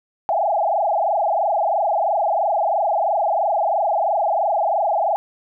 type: tone with frequency modulation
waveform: sine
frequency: 741 Hz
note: F#5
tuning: 2 cents sharp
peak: -16 dBFS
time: 0.29-5.16 s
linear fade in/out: 0 ms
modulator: 23 Hz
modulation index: 4.5
effects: none